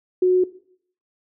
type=tone; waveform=sine; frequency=366.4 Hz; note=F#4; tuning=17 cents flat; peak=-13 dBFS; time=0.22-0.44 s; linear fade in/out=5 ms; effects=noise-tail reverb RT60 0.6 s tail -17 dB re dry